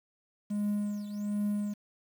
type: tone with tremolo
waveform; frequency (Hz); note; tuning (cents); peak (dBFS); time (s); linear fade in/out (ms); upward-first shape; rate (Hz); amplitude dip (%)
triangle; 206.6; G#3; -9; -24; 0.5-1.74; 10; triangle; 1.3; 75
effects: tanh soft clip ceiling -21 dBFS + 9-bit